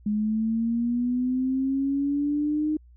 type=linear sweep; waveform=sine; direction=up; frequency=207.7 to 308.7 Hz; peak=-22 dBFS; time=0.06-2.77 s; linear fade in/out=5 ms; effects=added 60 Hz sine -49 dBFS peak until 2.96 s